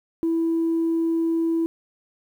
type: tone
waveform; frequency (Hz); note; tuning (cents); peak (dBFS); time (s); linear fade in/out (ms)
sine; 329.7; E4; 0; -18; 0.23-1.66; 0
effects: tanh soft clip ceiling -16 dBFS + 9-bit